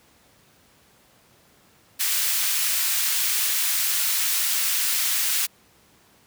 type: high-pass noise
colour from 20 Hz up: white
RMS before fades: -23 dBFS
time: 1.99-5.47 s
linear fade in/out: 20 ms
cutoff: 1600 Hz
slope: 12 dB/octave
effects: pink hiss -57 dBFS RMS until 6.26 s + high-pass 80 Hz 12 dB/octave